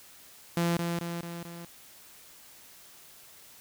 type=tone with echo; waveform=sawtooth; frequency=170.6 Hz; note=F3; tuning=40 cents flat; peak=-21 dBFS; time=0.57-0.77 s; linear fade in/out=2 ms; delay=220 ms; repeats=4; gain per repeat=-4 dB; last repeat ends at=1.65 s; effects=white hiss -53 dBFS RMS until 3.6 s